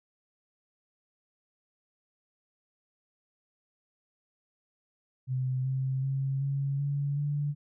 sine tone with pitch steps, 129.2 / 132.3 / 135.47 / 138.71 / 142.04 / 145.44 Hz, C3 / C3 / C#3 / C#3 / C#3 / D3, -21 / +20 / -39 / +1 / +43 / -16 cents, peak -27 dBFS, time 5.27-7.55 s, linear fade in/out 50 ms, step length 380 ms, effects none

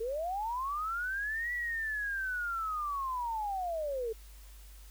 sine linear two-way sweep, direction up then down, 432.1 to 1961 to 432.1 Hz, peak -32 dBFS, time 0-4.13 s, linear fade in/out 10 ms, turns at 1.53 s, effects added 50 Hz sine -49 dBFS peak until 4.9 s + white hiss -59 dBFS RMS until 4.9 s

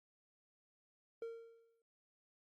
triangle tone with exponential decay, 459.3 Hz, A#4, 26 cents flat, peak -38 dBFS, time 1.22-1.82 s, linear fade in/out 2 ms, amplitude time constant 130 ms, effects Opus 48 kbps

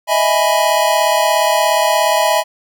square chord, E major seventh, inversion third, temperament equal, 622.3 / 659.3 / 830.6 / 987.8 Hz, D#5 / E5 / G#5 / B5, 0 / 0 / 0 / 0 cents, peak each -18 dBFS, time 0.07-2.44 s, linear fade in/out 50 ms, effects none

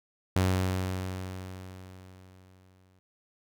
sawtooth tone with exponential decay, 93.1 Hz, F#2, 11 cents sharp, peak -18 dBFS, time 0.36-2.99 s, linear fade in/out 0 ms, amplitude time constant 570 ms, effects none

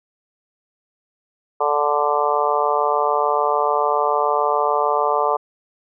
harmonic tone, 146.83 Hz, D3, in tune, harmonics 3 / 4 / 5 / 6 / 7 / 8, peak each -23 / -23 / -23 / -23 / -23 / -23 dBFS, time 1.6-5.37 s, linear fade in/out 10 ms, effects none

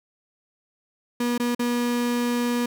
35% pulse tone with dropouts, 241.2 Hz, B3, 41 cents flat, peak -20 dBFS, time 1.2-2.66 s, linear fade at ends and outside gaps 5 ms, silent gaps 1.379-1.398 / 1.549-1.593 s, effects none

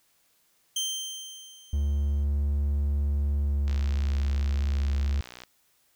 25% pulse tone with exponential decay, 3136 Hz, G7, in tune, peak -22 dBFS, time 0.76-2.24 s, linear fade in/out 5 ms, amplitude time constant 320 ms
triangle tone with pitch glide, 71.6 to 70.98 Hz, D2 to C#2, -43 to +42 cents, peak -21 dBFS, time 1.73-5.21 s, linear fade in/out 5 ms, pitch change -15 cents, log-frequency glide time 3.45-3.52 s
click train, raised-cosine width 0.2 ms, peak -24 dBFS, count 109, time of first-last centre 3.68-5.436 s, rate 61.5 Hz
effects white hiss -67 dBFS RMS until 5.95 s

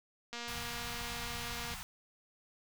click train, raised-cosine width 0.2 ms, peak -25 dBFS, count 335, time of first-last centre 0.33-1.739 s, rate 237 Hz
pink band-stop noise, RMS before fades -44 dBFS, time 0.48-1.83 s, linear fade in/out 0 ms, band 190 to 710 Hz, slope 96 dB/octave
effects none

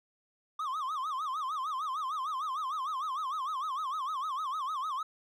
triangle tone with vibrato, 1147 Hz, D6, 41 cents flat, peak -30 dBFS, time 0.59-5.03 s, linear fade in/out 5 ms, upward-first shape sine, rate 6.6 Hz, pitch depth 200 cents each way, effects none

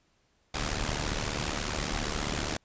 pink noise with amplitude modulation, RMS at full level -28 dBFS, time 0.54-2.57 s, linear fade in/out 5 ms, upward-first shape sine, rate 74.7 Hz, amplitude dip 80%, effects pink hiss -70 dBFS RMS until 2.64 s + resampled to 16000 Hz

